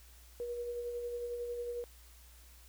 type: tone with tremolo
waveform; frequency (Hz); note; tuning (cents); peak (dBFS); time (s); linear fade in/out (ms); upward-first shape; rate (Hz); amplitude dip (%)
sine; 480; B4; -49; -35; 0.4-1.84; 0; sine; 11; 35
effects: added 60 Hz sine -56 dBFS peak until 2.68 s + white hiss -61 dBFS RMS until 2.68 s